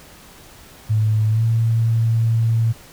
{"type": "tone with pitch glide", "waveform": "sine", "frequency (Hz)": [108.3, 113.88], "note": ["A2", "A#2"], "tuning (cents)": [-27, -40], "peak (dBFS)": -14, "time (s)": [0.89, 2.73], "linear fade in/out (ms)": 20, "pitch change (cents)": 87, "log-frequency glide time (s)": [1.29, 1.44], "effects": ["pink hiss -44 dBFS RMS until 2.92 s"]}